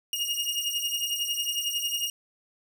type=beating tone pair; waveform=sawtooth; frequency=2848 / 2859 Hz; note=F7 / F7; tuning=+33 / +40 cents; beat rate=11 Hz; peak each=-27 dBFS; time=0.13-2.1 s; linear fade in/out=2 ms; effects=none